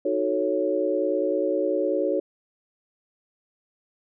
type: chord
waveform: sine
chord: D# half-diminished seventh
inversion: none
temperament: equal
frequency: 311.1 / 370 / 440 / 554.4 Hz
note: D#4 / F#4 / A4 / C#5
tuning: 0 / 0 / 0 / 0 cents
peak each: -28 / -27 / -28 / -25 dBFS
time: 0.05-2.2 s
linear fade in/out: 5 ms
effects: none